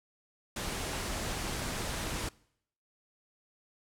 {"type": "low-pass noise", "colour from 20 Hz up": "pink", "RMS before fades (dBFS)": -36, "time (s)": [0.56, 2.29], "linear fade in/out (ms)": 5, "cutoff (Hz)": 11000, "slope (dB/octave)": 24, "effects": ["noise-tail reverb RT60 0.7 s tail -23 dB re dry"]}